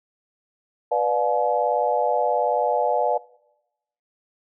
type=chord; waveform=sine; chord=B diminished seventh; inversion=none; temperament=just; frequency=493.9 / 592.7 / 711.2 / 853.4 Hz; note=B4 / D5 / F5 / Ab5; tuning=0 / +16 / +31 / +47 cents; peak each=-24 dBFS; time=0.91-3.18 s; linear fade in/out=10 ms; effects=noise-tail reverb RT60 0.9 s tail -22 dB re dry